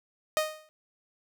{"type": "tone with exponential decay", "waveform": "sawtooth", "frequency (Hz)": 620, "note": "D#5", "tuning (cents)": -6, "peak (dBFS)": -18, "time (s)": [0.37, 0.69], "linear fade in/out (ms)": 0, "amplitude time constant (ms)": 69, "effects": []}